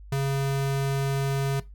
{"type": "tone", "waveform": "square", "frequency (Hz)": 137.4, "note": "C#3", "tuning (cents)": -15, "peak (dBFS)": -24, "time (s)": [0.12, 1.6], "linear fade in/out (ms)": 5, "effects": ["noise-tail reverb RT60 0.2 s tail -17 dB re dry", "added 50 Hz sine -42 dBFS peak until 1.74 s"]}